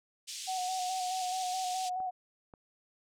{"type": "band-pass noise", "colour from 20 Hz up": "white", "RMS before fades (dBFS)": -42, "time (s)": [0.27, 1.9], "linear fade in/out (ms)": 20, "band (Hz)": [2800, 7900], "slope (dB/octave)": 24}
{"type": "tone with vibrato", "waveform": "sine", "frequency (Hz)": 740, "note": "F#5", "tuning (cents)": 0, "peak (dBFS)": -32, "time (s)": [0.47, 2.11], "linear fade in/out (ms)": 20, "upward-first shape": "square", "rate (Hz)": 4.7, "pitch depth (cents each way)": 25}
{"type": "clicks", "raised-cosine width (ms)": 1, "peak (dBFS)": -37, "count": 2, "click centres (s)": [2.003, 2.538]}
{"effects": []}